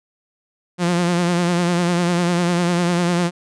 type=tone with vibrato; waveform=sawtooth; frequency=174.61 Hz; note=F3; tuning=in tune; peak=-12 dBFS; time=0.78-3.31 s; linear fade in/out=50 ms; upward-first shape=triangle; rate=10 Hz; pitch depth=57 cents each way; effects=resampled to 22050 Hz